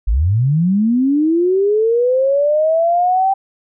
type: linear sweep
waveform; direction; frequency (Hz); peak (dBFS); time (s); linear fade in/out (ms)
sine; up; 44.88 to 784; -11; 0.07-3.34; 10
effects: none